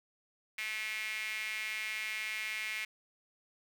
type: tone with high-pass filter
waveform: sawtooth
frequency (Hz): 216.3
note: A3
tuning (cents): -29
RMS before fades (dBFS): -38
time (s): 0.58-2.85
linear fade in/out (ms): 5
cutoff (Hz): 2200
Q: 6
effects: none